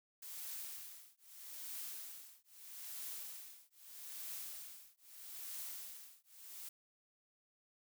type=noise with tremolo; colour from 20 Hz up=blue; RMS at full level=-45 dBFS; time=0.22-6.69 s; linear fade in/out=5 ms; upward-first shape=triangle; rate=0.79 Hz; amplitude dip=100%; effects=none